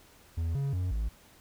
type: tone with pitch steps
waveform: triangle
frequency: 82.8 / 138.7 / 90.9 / 54.5 Hz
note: E2 / C#3 / F#2 / A1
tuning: +8 / +1 / -30 / -16 cents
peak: -26 dBFS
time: 0.37-1.09 s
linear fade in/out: 10 ms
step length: 180 ms
effects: pink hiss -58 dBFS RMS until 1.4 s